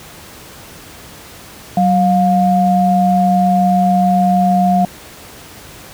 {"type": "tone pair together", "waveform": "sine", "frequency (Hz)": [187.8, 709], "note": ["F#3", "F5"], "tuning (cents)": [26, 26], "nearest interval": "octave + major seventh", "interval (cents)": 2300, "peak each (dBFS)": -12, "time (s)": [1.77, 4.85], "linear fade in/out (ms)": 2, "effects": ["pink hiss -36 dBFS RMS until 5.93 s", "high-pass 60 Hz 12 dB/octave"]}